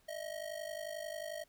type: ring-modulated tone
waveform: square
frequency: 632 Hz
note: D#5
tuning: 27 cents sharp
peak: -38 dBFS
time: 0.08-1.44 s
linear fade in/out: 10 ms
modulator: 25.6 Hz
effects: pink hiss -70 dBFS RMS until 1.48 s